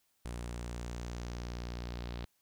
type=tone with low-pass filter sweep; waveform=sawtooth; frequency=59.5 Hz; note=A#1; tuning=36 cents sharp; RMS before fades=-41 dBFS; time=0.25-2.25 s; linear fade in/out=0 ms; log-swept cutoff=9400 to 4100 Hz; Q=2.2; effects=white hiss -75 dBFS RMS until 2.41 s